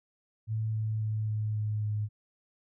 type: tone with pitch steps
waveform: sine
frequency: 110 / 109.11 / 108.24 / 107.36 / 106.5 / 105.64 Hz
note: A2 / A2 / A2 / A2 / G#2 / G#2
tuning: 0 / -14 / -28 / -42 / +44 / +30 cents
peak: -28 dBFS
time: 0.47-2.09 s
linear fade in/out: 50 ms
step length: 270 ms
effects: none